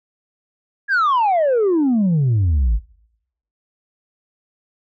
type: exponential sweep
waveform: sine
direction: down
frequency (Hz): 1693 to 48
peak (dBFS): -11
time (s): 0.88-2.8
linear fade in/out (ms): 50
effects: noise-tail reverb RT60 0.8 s tail -25 dB re dry + tanh soft clip ceiling -12 dBFS